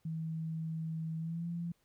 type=tone with pitch glide; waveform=sine; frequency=161 to 170.57 Hz; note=E3 to F3; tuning=-41 to -41 cents; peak=-35 dBFS; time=0.05-1.72 s; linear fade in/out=5 ms; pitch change=+100 cents; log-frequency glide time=1.18-1.47 s; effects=pink hiss -75 dBFS RMS until 1.84 s